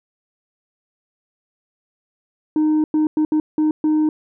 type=tone bursts at uneven times; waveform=sine; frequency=308 Hz; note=D#4; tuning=17 cents flat; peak=-11 dBFS; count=6; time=2.56-2.84 / 2.94-3.07 / 3.17-3.25 / 3.32-3.4 / 3.58-3.71 / 3.84-4.09 s; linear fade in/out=2 ms; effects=tanh soft clip ceiling -13 dBFS